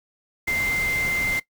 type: tone in noise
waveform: sine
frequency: 2087 Hz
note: C7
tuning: 5 cents flat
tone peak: -22 dBFS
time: 0.47-1.4 s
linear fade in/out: 10 ms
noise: pink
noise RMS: -32 dBFS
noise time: 0.47-1.4 s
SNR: +7 dB
effects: noise-tail reverb RT60 0.1 s tail -18 dB re dry